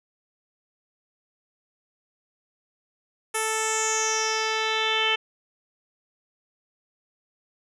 10% pulse tone with low-pass filter sweep, 440 Hz, A4, in tune, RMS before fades -25 dBFS, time 3.34-5.16 s, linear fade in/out 10 ms, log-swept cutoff 9900 to 3000 Hz, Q 5.6, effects none

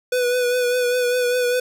square tone with vibrato, 493.9 Hz, B4, in tune, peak -18 dBFS, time 0.12-1.6 s, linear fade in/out 5 ms, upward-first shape triangle, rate 5 Hz, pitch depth 34 cents each way, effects none

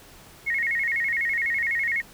sine tone with vibrato, 2017 Hz, B6, 36 cents sharp, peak -22 dBFS, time 0.46-2.02 s, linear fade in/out 20 ms, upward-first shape square, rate 12 Hz, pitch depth 130 cents each way, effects pink hiss -49 dBFS RMS until 2.13 s

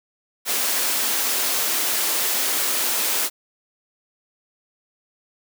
white high-pass noise, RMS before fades -22 dBFS, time 0.45-3.3 s, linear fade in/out 50 ms, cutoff 240 Hz, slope 24 dB/octave, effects none

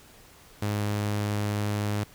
sawtooth tone, 103.83 Hz, G#2, in tune, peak -22 dBFS, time 0.62-2.04 s, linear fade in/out 5 ms, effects pink hiss -53 dBFS RMS until 2.14 s

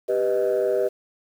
sine chord, G augmented, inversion none, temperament equal, 392 / 493.9 / 622.3 Hz, G4 / B4 / D#5, 0 / 0 / 0 cents, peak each -22 / -22 / -23 dBFS, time 0.08-0.89 s, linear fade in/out 20 ms, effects tanh soft clip ceiling -14 dBFS + 8-bit

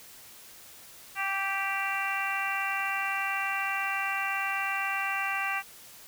harmonic tone with a mistuned harmonic, 392 Hz, G4, in tune, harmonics 2 / 3 / 4 / 5 / 6 / 7, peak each -35 / -35 / -35 / -35 / -35 / -35 dBFS, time 1.15-5.63 s, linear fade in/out 50 ms, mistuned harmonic 3, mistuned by -18 cents, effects white hiss -50 dBFS RMS until 6.07 s

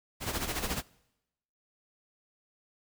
pink noise with tremolo, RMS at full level -31 dBFS, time 0.2-0.83 s, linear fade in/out 50 ms, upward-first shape sine, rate 14 Hz, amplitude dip 65%, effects noise-tail reverb RT60 0.9 s tail -23 dB re dry

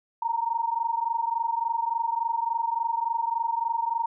sine tone pair together, 914 / 937.5 Hz, A#5 / A#5, -34 / +10 cents, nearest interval unison, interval 44 cents, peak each -27 / -27 dBFS, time 0.22-4.06 s, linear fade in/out 5 ms, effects none

